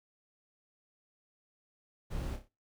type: noise with echo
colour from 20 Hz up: brown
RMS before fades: -38 dBFS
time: 2.1-2.37 s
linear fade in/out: 20 ms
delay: 30 ms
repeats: 4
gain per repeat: -7 dB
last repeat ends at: 2.49 s
effects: noise-tail reverb RT60 0.3 s tail -24 dB re dry